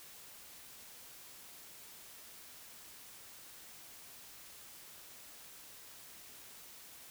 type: silence
effects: white hiss -54 dBFS RMS until 7.1 s